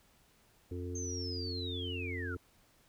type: harmonic tone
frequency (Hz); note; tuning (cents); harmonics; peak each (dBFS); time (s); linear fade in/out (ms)
89; F2; +33; 1 / 3 / 4 / 5; -39 / -44 / -45 / -46; 0.71-2.37; 5
type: linear sweep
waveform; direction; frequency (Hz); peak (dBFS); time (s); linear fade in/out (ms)
sine; down; 6400 to 1338; -40; 0.95-2.35; 5
effects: pink hiss -67 dBFS RMS until 2.88 s